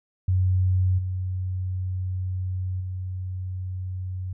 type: tone with level steps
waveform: sine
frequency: 92.5 Hz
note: F#2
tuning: in tune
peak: -18 / -25 / -28 dBFS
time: 0.28-4.33 s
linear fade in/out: 5 ms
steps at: 0.98 / 2.8 s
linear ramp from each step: 10 ms
effects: none